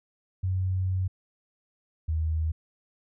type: tone pair in turn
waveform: sine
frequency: 93.2 / 79.44 Hz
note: F#2 / D#2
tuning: +13 / +37 cents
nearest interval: minor third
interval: 276 cents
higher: first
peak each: -24 dBFS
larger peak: neither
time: 0.43-1.08 / 2.08-2.52 s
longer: first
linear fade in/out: 10 ms
effects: none